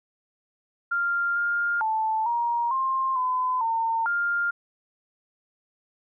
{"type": "tone with pitch steps", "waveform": "sine", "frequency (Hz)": [1395, 1407, 878, 944, 1058, 1014, 908, 1402], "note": ["F6", "F6", "A5", "A#5", "C6", "B5", "A#5", "F6"], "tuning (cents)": [-2, 12, -4, 22, 19, 45, -46, 6], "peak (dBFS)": -22, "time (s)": [0.91, 4.51], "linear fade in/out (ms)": 10, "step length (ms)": 450, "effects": []}